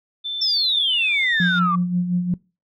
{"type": "tone with pitch glide", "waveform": "sine", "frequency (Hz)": [3540, 3635], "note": ["A7", "A#7"], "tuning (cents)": [10, -44], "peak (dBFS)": -24, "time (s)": [0.24, 1.6], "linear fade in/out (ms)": 20, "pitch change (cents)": 46, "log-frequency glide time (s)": [1.09, 1.41]}
{"type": "exponential sweep", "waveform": "sine", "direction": "down", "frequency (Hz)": [5440, 1131], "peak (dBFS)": -17, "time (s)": [0.41, 1.76], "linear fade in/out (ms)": 10}
{"type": "tone with tremolo", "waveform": "sine", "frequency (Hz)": 177.9, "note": "F3", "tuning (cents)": 32, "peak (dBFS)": -15, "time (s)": [1.4, 2.34], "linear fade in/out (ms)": 2, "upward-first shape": "sine", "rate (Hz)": 5.6, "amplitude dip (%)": 55}
{"effects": ["noise-tail reverb RT60 0.3 s tail -24 dB re dry", "tanh soft clip ceiling -8 dBFS"]}